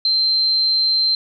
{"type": "tone", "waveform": "sine", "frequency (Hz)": 4125, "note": "C8", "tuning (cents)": -25, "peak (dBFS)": -14, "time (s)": [0.05, 1.15], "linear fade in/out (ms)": 2, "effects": []}